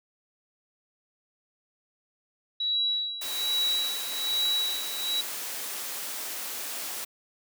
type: tone with tremolo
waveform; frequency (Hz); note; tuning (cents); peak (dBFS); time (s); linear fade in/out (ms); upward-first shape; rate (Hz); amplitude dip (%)
sine; 3901; B7; -22; -23; 2.6-5.21; 5; sine; 1.2; 75
type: noise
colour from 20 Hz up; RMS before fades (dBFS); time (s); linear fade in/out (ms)
white; -35; 3.21-7.05; 10
effects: high-pass 300 Hz 12 dB/octave